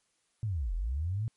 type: linear two-way sweep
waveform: sine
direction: down then up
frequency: 116.54 to 38.7 to 116.54 Hz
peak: -29 dBFS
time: 0.43-1.28 s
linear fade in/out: 0 ms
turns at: 0.74 s
effects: white hiss -74 dBFS RMS until 1.36 s + MP3 48 kbps